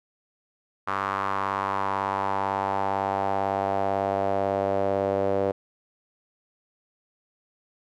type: tone with band-pass filter sweep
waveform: sawtooth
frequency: 98 Hz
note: G2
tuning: in tune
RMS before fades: -26 dBFS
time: 0.87-5.52 s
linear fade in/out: 10 ms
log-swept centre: 1200 to 530 Hz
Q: 3.6
effects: none